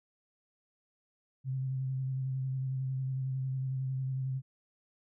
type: tone with vibrato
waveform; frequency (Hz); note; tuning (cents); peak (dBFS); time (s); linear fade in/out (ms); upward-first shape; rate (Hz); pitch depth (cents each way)
sine; 131.8; C3; +13; -31; 1.44-4.42; 50; square; 11; 18
effects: none